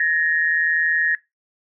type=tone pair together; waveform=sine; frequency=1703.6 / 1864.7 Hz; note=G#6 / A#6; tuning=+44 / 0 cents; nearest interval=major second; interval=156 cents; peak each=-19 dBFS; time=0-1.15 s; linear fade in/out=2 ms; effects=noise-tail reverb RT60 0.2 s tail -20 dB re dry

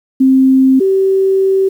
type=tone pair in turn; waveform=sine; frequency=263.8 / 385 Hz; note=C4 / G4; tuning=+14 / -31 cents; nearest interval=perfect fifth; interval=655 cents; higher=second; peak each=-5 / -8 dBFS; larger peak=first; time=0.2-0.8 / 0.8-1.69 s; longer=second; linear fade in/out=10 ms; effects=7-bit

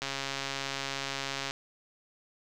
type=click train; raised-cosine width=0.2 ms; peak=-16 dBFS; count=205; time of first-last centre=0.02-1.509 s; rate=137 Hz; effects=none

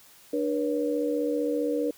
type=tone cluster; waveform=sine; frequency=296 / 480.7 / 556 Hz; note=D4 / B4 / C#5; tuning=+14 / -47 / +5 cents; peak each=-28 / -27 / -33 dBFS; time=0.33-1.91 s; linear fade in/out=5 ms; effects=white hiss -54 dBFS RMS until 1.97 s

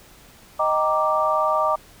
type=chord; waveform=sine; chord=Eb major seventh; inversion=none; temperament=equal with one note detuned; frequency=622.3 / 779.9 / 932.3 / 1174.7 Hz; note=Eb5 / G5 / Bb5 / D6; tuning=0 / -9 / 0 / 0 cents; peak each=-22 / -27 / -25 / -21 dBFS; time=0.59-1.76 s; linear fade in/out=10 ms; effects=pink hiss -49 dBFS RMS until 2 s

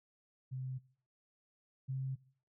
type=tone pair in turn; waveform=sine; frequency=130 / 132.73 Hz; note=C3 / C3; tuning=-11 / +25 cents; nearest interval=unison; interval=36 cents; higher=second; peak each=-38 / -35 dBFS; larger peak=second; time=0.51-0.79 / 1.88-2.16 s; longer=neither; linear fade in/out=20 ms; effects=noise-tail reverb RT60 0.5 s tail -20 dB re dry

